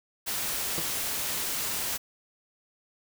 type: noise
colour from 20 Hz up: white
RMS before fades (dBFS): -31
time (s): 0.26-1.98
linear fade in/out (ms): 20
type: tone with exponential decay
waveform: 20% pulse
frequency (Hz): 164.81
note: E3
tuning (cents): 0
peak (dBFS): -24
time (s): 0.78-0.88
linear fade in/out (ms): 0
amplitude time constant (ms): 20
effects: none